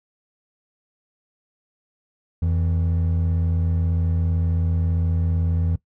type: tone pair together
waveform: triangle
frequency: 85.6 / 163.66 Hz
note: F2 / E3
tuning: -34 / -12 cents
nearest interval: major seventh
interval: 1122 cents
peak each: -17 / -25 dBFS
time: 2.42-5.76 s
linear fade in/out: 5 ms
effects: noise-tail reverb RT60 0.1 s tail -19 dB re dry